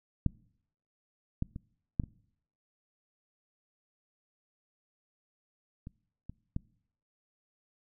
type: clicks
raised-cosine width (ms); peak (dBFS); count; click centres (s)
5; -14 / -18 / -27 / -15 / -27 / -30 / -29 / -21; 8; 0.263 / 1.424 / 1.561 / 1.998 / 2.037 / 5.871 / 6.296 / 6.564
effects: noise-tail reverb RT60 0.7 s tail -24 dB re dry